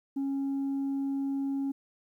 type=tone; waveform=sine; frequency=274.7 Hz; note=C#4; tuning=16 cents flat; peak=-26 dBFS; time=0.16-1.72 s; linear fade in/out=10 ms; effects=tanh soft clip ceiling -27 dBFS + 11-bit